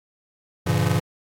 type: chord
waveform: square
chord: G diminished seventh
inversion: none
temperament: just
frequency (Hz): 98 / 117.6 / 141.12 / 169.34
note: G2 / Bb2 / Db3 / Fb3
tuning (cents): 0 / +16 / +31 / +47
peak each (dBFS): -25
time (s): 0.66-1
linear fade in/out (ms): 10
effects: AAC 48 kbps